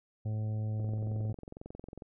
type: harmonic tone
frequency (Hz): 108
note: A2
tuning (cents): -32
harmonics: 1 / 2 / 3 / 4 / 5 / 6 / 7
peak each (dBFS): -31 / -44 / -53 / -54 / -51 / -59 / -57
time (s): 0.25-1.33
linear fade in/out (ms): 10
type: click train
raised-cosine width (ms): 2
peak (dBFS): -31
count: 28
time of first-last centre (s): 0.8-2.022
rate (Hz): 22.1
effects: none